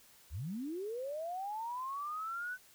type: linear sweep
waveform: sine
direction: up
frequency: 55.8 to 1519 Hz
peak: -37 dBFS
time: 0.3-2.58 s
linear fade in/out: 50 ms
effects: white hiss -62 dBFS RMS until 2.74 s